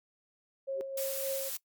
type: tone with tremolo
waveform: sine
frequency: 541 Hz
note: C#5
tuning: 42 cents flat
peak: -31 dBFS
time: 0.67-1.5 s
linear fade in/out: 20 ms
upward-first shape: sine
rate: 3.5 Hz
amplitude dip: 50%
type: tone with exponential growth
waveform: sine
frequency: 392 Hz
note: G4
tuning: in tune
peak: -33 dBFS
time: 0.71-0.81 s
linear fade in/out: 0 ms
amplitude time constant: 21 ms
type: noise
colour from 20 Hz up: blue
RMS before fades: -37 dBFS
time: 0.97-1.57 s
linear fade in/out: 5 ms
effects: noise-tail reverb RT60 0.1 s tail -21 dB re dry + Opus 48 kbps